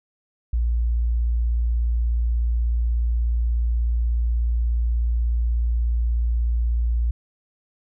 sine tone, 58.27 Hz, A#1, in tune, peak -18 dBFS, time 0.53-7.11 s, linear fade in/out 5 ms, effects none

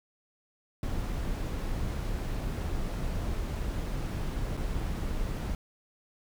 brown noise with dropouts, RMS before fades -32 dBFS, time 0.83-5.55 s, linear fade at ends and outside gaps 1 ms, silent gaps 4.57-4.574 s, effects none

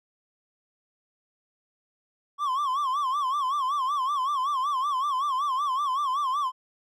triangle tone with vibrato, 1097 Hz, C#6, 18 cents flat, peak -22 dBFS, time 2.38-6.52 s, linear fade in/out 50 ms, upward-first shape sine, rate 5.3 Hz, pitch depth 140 cents each way, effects none

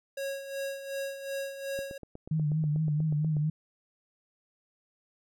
square tone with tremolo, 549 Hz, C#5, 17 cents flat, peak -32 dBFS, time 0.17-1.98 s, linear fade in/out 5 ms, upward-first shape sine, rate 2.7 Hz, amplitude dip 65%
click train, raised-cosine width 2 ms, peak -29 dBFS, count 14, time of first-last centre 1.79-3.368 s, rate 8.24 Hz
sine tone with vibrato, 153.2 Hz, D#3, 27 cents flat, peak -25 dBFS, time 2.31-3.5 s, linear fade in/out 5 ms, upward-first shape triangle, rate 4.4 Hz, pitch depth 69 cents each way
effects none

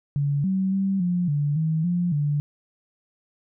sine tone with pitch steps, 142.7 / 190.3 / 194 / 177.3 / 145.5 / 159 / 175.7 / 146.2 Hz, D3 / F#3 / G3 / F3 / D3 / D#3 / F3 / D3, -49 / +49 / -18 / +26 / -16 / +38 / +11 / -7 cents, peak -20 dBFS, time 0.16-2.4 s, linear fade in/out 0 ms, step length 280 ms, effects none

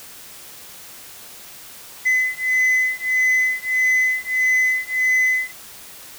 sine beating tone pair, 2022 / 2023.6 Hz, B6 / B6, +40 / +42 cents, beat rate 1.6 Hz, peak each -17 dBFS, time 2.05-5.52 s, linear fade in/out 20 ms, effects tanh soft clip ceiling -13 dBFS + white hiss -40 dBFS RMS until 6.18 s

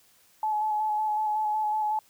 sine tone with vibrato, 855 Hz, A5, 50 cents flat, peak -24 dBFS, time 0.43-1.99 s, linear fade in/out 2 ms, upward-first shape square, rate 5.4 Hz, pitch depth 18 cents each way, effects white hiss -61 dBFS RMS until 2.09 s

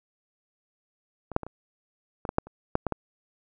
clicks, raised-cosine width 1 ms, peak -23 / -6 / -21 / -25 / -19 / -14 / -7 / -30 / -8 / -12 / -13 dBFS, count 11, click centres 1.317 / 1.364 / 1.433 / 1.466 / 2.252 / 2.291 / 2.384 / 2.47 / 2.754 / 2.867 / 2.923 s, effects none

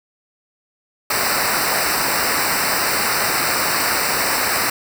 pink noise with comb filter, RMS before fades -19 dBFS, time 1.1-4.7 s, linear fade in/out 5 ms, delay 0.3 ms, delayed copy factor -1, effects none

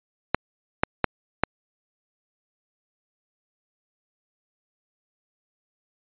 clicks, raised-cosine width 0.5 ms, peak -3 dBFS, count 4, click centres 0.346 / 0.835 / 1.043 / 1.436 s, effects resampled to 8000 Hz

